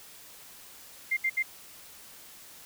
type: tone bursts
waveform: sine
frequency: 2100 Hz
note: C7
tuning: 6 cents sharp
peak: -24 dBFS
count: 3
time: 1.11-1.428 s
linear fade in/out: 10 ms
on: 60 ms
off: 69 ms
effects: white hiss -50 dBFS RMS until 2.65 s